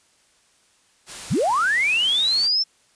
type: noise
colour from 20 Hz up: white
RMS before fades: -35 dBFS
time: 1.06-2.5 s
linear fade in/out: 50 ms
type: linear sweep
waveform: sine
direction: up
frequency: 69.3 to 5400 Hz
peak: -17 dBFS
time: 1.3-2.64 s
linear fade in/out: 20 ms
effects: white hiss -60 dBFS RMS until 2.95 s + resampled to 22050 Hz